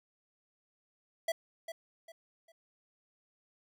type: tone with echo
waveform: square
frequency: 659.3 Hz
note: E5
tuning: in tune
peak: -30 dBFS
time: 1.28-1.32 s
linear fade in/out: 5 ms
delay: 400 ms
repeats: 3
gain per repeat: -10 dB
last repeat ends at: 2.52 s
effects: none